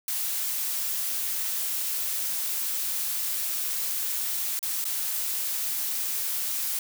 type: noise with dropouts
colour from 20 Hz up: blue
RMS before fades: -29 dBFS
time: 0.08-6.79 s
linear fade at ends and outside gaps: 2 ms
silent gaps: 4.592-4.628 / 4.843-4.852 s
effects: none